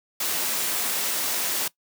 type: noise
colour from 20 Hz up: white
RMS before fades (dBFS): -26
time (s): 0.2-1.68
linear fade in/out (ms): 5
effects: noise-tail reverb RT60 0.1 s tail -20 dB re dry + high-pass 200 Hz 12 dB/octave

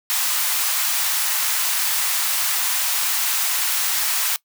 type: high-pass noise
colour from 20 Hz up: white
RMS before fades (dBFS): -21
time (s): 0.1-4.36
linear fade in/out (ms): 0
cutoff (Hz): 800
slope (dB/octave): 24
effects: noise-tail reverb RT60 0.1 s tail -21 dB re dry

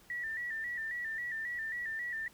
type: tone with vibrato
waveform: sine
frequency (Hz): 1859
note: A#6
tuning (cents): -5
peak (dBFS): -35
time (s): 0.1-2.28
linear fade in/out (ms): 2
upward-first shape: square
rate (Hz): 3.7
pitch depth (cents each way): 67
effects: pink hiss -61 dBFS RMS until 2.33 s

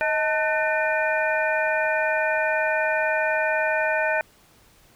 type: tone cluster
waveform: sine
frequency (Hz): 628 / 886 / 1504 / 1808 / 2416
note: D#5 / A5 / F#6 / A6 / D7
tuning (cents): +16 / +12 / +28 / +47 / +48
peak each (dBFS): -24 / -28 / -26 / -28 / -29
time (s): 0.01-4.21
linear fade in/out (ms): 0
effects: pink hiss -56 dBFS RMS until 4.95 s

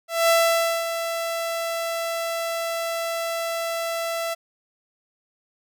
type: tone with ADSR envelope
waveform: sawtooth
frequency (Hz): 667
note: E5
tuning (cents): +20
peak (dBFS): -11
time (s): 0.08-4.35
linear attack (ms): 210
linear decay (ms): 550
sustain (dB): -10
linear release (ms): 20
effects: none

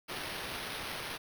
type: noise with sample-and-hold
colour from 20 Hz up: white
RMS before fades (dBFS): -40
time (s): 0.08-1.18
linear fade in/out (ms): 20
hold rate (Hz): 7350
effects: none

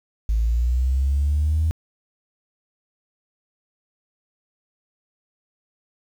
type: linear sweep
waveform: sine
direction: up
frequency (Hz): 53.2 to 80.8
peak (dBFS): -16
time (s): 0.29-1.71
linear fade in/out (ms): 0
effects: tanh soft clip ceiling -13 dBFS + 8-bit

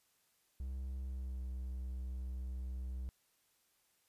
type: tone with pitch glide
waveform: triangle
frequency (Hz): 65.41 to 63.55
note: C2 to C2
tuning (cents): 0 to -50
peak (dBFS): -37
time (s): 0.6-3.09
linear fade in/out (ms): 0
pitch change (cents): -50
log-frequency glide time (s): 1.02-1.43
effects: white hiss -75 dBFS RMS until 4.08 s + resampled to 32000 Hz

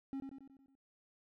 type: tone with echo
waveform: triangle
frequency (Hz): 271.1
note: C#4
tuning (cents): -38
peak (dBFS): -36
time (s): 0.13-0.2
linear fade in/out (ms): 0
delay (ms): 92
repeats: 6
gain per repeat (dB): -5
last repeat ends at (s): 0.752
effects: none

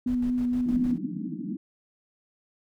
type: tone with vibrato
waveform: sine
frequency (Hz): 246.9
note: B3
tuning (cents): 0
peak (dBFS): -23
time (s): 0.06-0.96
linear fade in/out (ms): 5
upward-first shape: sine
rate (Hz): 4.3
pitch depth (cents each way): 15
type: noise with tremolo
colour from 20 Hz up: brown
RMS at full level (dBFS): -39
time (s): 0.07-0.98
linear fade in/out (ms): 5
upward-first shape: square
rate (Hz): 6.5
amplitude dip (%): 70
type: band-pass noise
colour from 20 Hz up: white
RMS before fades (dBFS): -33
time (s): 0.66-1.57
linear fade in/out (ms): 5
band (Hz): 160 to 310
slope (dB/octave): 96
effects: none

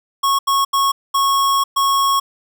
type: tone bursts at uneven times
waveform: square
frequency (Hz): 1100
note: C#6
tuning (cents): -14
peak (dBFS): -14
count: 5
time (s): 0.23-0.39 / 0.47-0.65 / 0.73-0.92 / 1.14-1.64 / 1.76-2.2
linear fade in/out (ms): 10
effects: none

